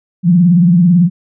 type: tone with vibrato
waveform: sine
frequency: 174.61 Hz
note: F3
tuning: in tune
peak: -5 dBFS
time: 0.23-1.1 s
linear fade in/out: 50 ms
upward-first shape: triangle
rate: 18 Hz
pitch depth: 140 cents each way
effects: none